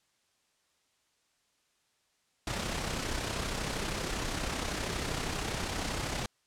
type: noise with amplitude modulation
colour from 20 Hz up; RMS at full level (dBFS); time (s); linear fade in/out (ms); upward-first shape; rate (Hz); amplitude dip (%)
pink; -32; 2.47-6.26; 2; sine; 32.6; 45
effects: white hiss -73 dBFS RMS until 6.46 s + low-pass 8000 Hz 12 dB/octave